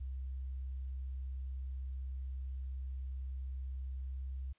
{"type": "tone with pitch glide", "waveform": "sine", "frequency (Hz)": [65.41, 65.83], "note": ["C2", "C2"], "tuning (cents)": [0, 11], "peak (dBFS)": -38, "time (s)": [0, 4.53], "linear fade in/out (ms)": 10, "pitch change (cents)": 11, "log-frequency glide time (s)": [4.04, 4.21], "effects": ["white hiss -75 dBFS RMS until 4.58 s", "resampled to 8000 Hz"]}